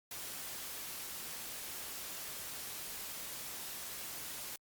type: noise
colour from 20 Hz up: white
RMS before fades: -44 dBFS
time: 0.11-4.56 s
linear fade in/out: 2 ms
effects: Opus 48 kbps